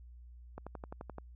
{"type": "click train", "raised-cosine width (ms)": 1, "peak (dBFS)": -29, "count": 8, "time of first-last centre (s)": [0.58, 1.183], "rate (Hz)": 11.6, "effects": ["added 60 Hz sine -50 dBFS peak until 1.35 s"]}